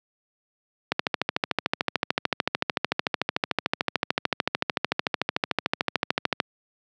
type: click train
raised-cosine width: 0.3 ms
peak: -5 dBFS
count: 75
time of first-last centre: 0.92-6.401 s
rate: 13.5 Hz
effects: high-pass 150 Hz 12 dB/octave